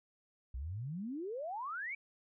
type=exponential sweep; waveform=sine; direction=up; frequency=58 to 2356 Hz; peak=-38 dBFS; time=0.54-1.95 s; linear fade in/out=5 ms; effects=none